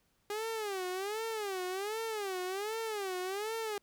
sawtooth tone with vibrato, 405.6 Hz, G#4, 41 cents flat, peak -31 dBFS, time 0.3-3.78 s, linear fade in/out 2 ms, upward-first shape sine, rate 1.3 Hz, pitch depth 190 cents each way, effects pink hiss -74 dBFS RMS until 3.82 s

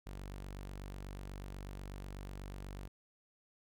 sawtooth tone, 48.15 Hz, G1, 30 cents flat, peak -40 dBFS, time 0.06-2.88 s, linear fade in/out 10 ms, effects none

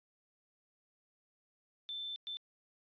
sine tone bursts at uneven times, 3540 Hz, A7, 10 cents sharp, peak -39 dBFS, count 2, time 1.89-2.16 / 2.27-2.37 s, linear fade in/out 0 ms, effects resampled to 11025 Hz

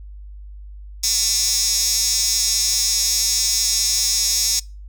15% pulse tone with high-pass filter, 224.8 Hz, A3, 37 cents sharp, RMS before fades -19 dBFS, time 1.03-4.6 s, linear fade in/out 10 ms, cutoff 5800 Hz, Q 4.3, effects noise-tail reverb RT60 0.3 s tail -24 dB re dry + added 50 Hz sine -34 dBFS peak until 4.88 s

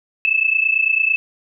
sine tone pair together, 2605 / 2634 Hz, E7 / E7, -21 / -2 cents, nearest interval unison, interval 19 cents, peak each -17 dBFS, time 0.25-1.16 s, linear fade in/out 0 ms, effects none

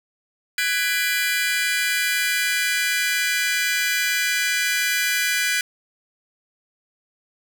sawtooth chord, G# half-diminished seventh, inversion third, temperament just, 1495.1 / 1661.2 / 1993.5 / 2392 Hz, F#6 / G#6 / B6 / D7, +18 / 0 / +16 / +31 cents, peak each -22 dBFS, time 0.58-5.61 s, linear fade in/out 2 ms, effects none

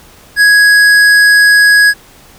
sine tone with hard clipping, 1664 Hz, G#6, 3 cents sharp, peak -5 dBFS, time 0.36-1.94 s, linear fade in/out 50 ms, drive 11 dB, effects pink hiss -40 dBFS RMS until 2.38 s

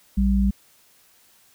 sine tone pair together, 58.31 / 196 Hz, A#1 / G3, +1 / 0 cents, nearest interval octave + major sixth, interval 2099 cents, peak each -19 dBFS, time 0.17-0.51 s, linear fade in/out 10 ms, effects white hiss -57 dBFS RMS until 1.54 s

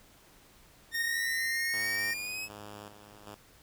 sawtooth exponential sweep, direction up, 1822 to 2590 Hz, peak -32 dBFS, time 0.91-2.49 s, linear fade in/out 50 ms
square tone, 1846 Hz, A#6, 17 cents flat, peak -31 dBFS, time 0.94-2.14 s, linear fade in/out 10 ms
5% pulse tone with tremolo, 103.7 Hz, G#2, 2 cents flat, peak -33 dBFS, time 1.73-3.35 s, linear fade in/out 5 ms, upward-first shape square, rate 1.3 Hz, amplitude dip 60%
effects pink hiss -59 dBFS RMS until 3.62 s

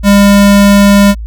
square tone, 201.3 Hz, G3, 46 cents sharp, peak -3 dBFS, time 0.03-1.15 s, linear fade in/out 50 ms, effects added 55 Hz sine -18 dBFS peak until 1.26 s

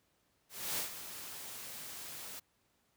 white noise with ADSR envelope, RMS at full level -35 dBFS, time 0.49-2.4 s, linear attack 290 ms, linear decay 110 ms, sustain -11 dB, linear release 11 ms, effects pink hiss -75 dBFS RMS until 2.96 s + high-pass 60 Hz 12 dB/octave

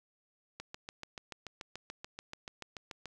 click train, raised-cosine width 0.2 ms, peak -25 dBFS, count 18, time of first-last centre 0.6-3.057 s, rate 6.92 Hz, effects none

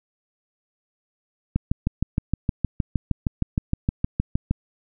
click train, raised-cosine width 5 ms, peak -8 dBFS, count 20, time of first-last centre 1.56-4.51 s, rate 6.44 Hz, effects none

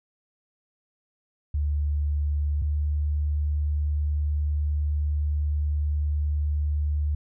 sine tone pair in turn, 73.42 / 74.19 Hz, D2 / D2, 0 / +18 cents, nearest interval unison, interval 18 cents, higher second, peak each -22 dBFS, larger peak neither, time 1.54-2.62 / 2.62-7.15 s, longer second, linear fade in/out 5 ms, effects none

